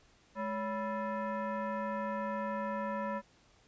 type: tone with frequency modulation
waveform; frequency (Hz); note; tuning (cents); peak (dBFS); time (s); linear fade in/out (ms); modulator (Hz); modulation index
sine; 210.8; G#3; +26; -33; 0.35-3.22; 50; 772; 1.5
effects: pink hiss -65 dBFS RMS until 3.67 s + resampled to 16000 Hz